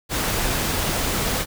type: noise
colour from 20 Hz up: pink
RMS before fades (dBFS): -23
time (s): 0.09-1.46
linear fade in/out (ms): 50
effects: none